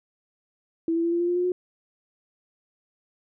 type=tone with pitch steps; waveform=sine; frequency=329.6 / 334 / 338.5 / 343 / 347.6 / 352.2 / 356.9 / 361.7 Hz; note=E4 / E4 / E4 / F4 / F4 / F4 / F4 / F#4; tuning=0 / +23 / +46 / -31 / -8 / +15 / +38 / -39 cents; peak=-21 dBFS; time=0.88-1.52 s; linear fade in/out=2 ms; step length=80 ms; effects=none